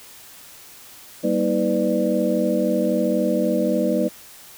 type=tone cluster; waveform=sine; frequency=194.2 / 238 / 319.1 / 500 / 593 Hz; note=G3 / A#3 / D#4 / B4 / D5; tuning=-16 / +36 / +44 / +21 / +17 cents; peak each=-24 dBFS; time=1.23-4.09 s; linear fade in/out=20 ms; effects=white hiss -44 dBFS RMS until 4.57 s